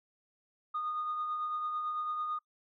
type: tone with tremolo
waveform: sine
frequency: 1230 Hz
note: D#6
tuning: 20 cents flat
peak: -30 dBFS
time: 0.74-2.39 s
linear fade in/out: 10 ms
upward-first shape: triangle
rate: 9 Hz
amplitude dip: 40%
effects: noise-tail reverb RT60 0.1 s tail -22 dB re dry + tanh soft clip ceiling -28 dBFS